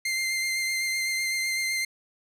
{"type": "tone with vibrato", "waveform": "sawtooth", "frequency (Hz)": 2093, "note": "C7", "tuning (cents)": 0, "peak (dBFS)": -22, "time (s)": [0.05, 1.85], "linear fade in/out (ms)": 5, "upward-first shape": "sine", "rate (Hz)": 7.9, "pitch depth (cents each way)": 15, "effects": ["low-pass 12000 Hz 12 dB/octave"]}